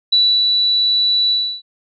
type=tone with ADSR envelope; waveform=sine; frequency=3949 Hz; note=B7; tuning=1 cent flat; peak=-9 dBFS; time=0.12-1.62 s; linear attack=9 ms; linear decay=300 ms; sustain=-3 dB; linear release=310 ms; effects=none